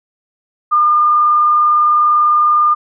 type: tone with vibrato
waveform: sine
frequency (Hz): 1207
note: D6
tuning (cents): +47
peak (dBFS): -8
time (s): 0.71-2.75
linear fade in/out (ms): 20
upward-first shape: triangle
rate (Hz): 20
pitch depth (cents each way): 22
effects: none